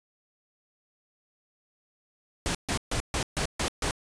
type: noise bursts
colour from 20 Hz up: pink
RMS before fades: -28 dBFS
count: 7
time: 2.46-3.909 s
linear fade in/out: 0 ms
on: 87 ms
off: 140 ms
effects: resampled to 22050 Hz